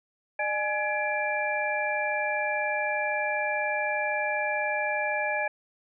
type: tone cluster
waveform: sine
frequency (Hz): 603 / 836 / 1688 / 2358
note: D5 / G#5 / G#6 / D7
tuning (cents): +46 / +11 / +28 / +6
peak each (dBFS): -31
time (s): 0.39-5.48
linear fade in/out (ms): 5
effects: none